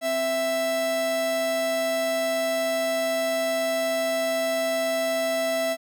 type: tone pair together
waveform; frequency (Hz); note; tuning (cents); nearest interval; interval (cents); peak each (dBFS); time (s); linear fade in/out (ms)
45% pulse; 261.6 / 660.8; C4 / E5; 0 / +4; octave + major third; 1604; -34 / -23; 0.01-5.77; 50
effects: none